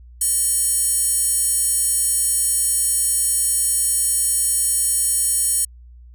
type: tone with high-pass filter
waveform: square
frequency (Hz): 615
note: D#5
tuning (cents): -20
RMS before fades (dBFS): -19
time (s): 0.21-5.65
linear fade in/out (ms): 5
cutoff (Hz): 9100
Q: 5.5
effects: added 60 Hz sine -40 dBFS peak until 6.14 s